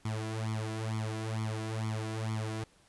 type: tone with flanger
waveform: sawtooth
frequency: 110 Hz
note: A2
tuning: in tune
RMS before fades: -35 dBFS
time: 0.05-2.64 s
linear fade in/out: 5 ms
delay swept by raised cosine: 0.89 to 2.99 ms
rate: 2.2 Hz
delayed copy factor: +0.95
effects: pink hiss -64 dBFS RMS until 2.88 s + resampled to 24000 Hz